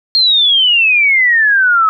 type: exponential sweep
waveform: sine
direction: down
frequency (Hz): 4267 to 1272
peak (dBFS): -7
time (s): 0.15-1.89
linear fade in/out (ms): 0
effects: none